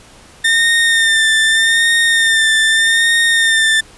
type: tone with vibrato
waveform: 30% pulse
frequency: 1810 Hz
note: A6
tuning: 48 cents sharp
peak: -7 dBFS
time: 0.44-3.81 s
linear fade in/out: 10 ms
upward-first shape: sine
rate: 0.82 Hz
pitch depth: 35 cents each way
effects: pink hiss -42 dBFS RMS until 3.97 s + resampled to 24000 Hz